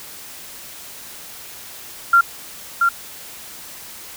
sine tone with echo, 1382 Hz, F6, 19 cents flat, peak -8 dBFS, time 2.13-2.21 s, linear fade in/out 5 ms, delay 680 ms, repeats 1, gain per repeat -4 dB, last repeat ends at 2.89 s, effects white hiss -37 dBFS RMS until 4.16 s

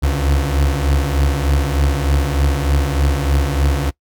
35% pulse beating tone pair, 69.3 / 72.6 Hz, C#2 / D2, 0 / -19 cents, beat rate 3.3 Hz, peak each -14 / -17 dBFS, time 0.02-3.91 s, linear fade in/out 20 ms, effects noise-tail reverb RT60 0.1 s tail -22 dB re dry

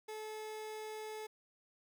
30% pulse tone, 432.1 Hz, A4, 31 cents flat, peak -40 dBFS, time 0.08-1.27 s, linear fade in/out 10 ms, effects none

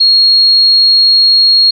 sine tone, 4288 Hz, C8, 42 cents sharp, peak -4 dBFS, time 0-1.71 s, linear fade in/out 10 ms, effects none

